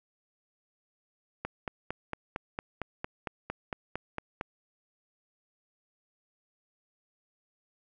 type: click train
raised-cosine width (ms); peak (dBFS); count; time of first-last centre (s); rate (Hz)
0.5; -18; 14; 1.45-4.411; 4.39
effects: none